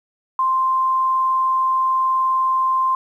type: tone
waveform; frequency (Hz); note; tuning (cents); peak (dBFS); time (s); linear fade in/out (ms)
sine; 1046.5; C6; 0; -15; 0.39-2.95; 2
effects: 9-bit